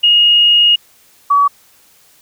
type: tone pair in turn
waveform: sine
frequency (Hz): 2866 / 1137.4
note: F7 / C#6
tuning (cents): +44 / +44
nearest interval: octave + major third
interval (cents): 1600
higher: first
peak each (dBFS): -6 / -7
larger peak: first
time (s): 0.03-0.76 / 1.3-1.48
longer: first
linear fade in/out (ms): 10
effects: white hiss -49 dBFS RMS until 2.21 s